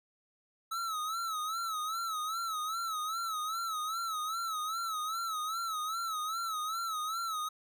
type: tone with vibrato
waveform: square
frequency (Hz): 1300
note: E6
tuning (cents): -24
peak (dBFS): -34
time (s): 0.71-7.49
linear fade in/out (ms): 10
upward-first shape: sine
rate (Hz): 2.5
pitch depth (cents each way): 93
effects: none